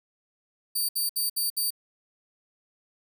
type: tone bursts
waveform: 10% pulse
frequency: 4625 Hz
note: D8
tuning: 27 cents flat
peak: -18 dBFS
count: 5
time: 0.75-1.706 s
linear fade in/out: 10 ms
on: 140 ms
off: 64 ms
effects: none